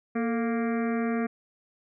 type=harmonic tone with a mistuned harmonic; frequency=233.1 Hz; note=A#3; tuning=in tune; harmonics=1 / 2 / 3 / 5 / 6 / 7 / 8 / 9 / 10; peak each=-26 / -32 / -36 / -40 / -42 / -43 / -44 / -45 / -46 dBFS; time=0.15-1.27 s; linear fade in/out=10 ms; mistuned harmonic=2; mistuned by=-68 cents; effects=none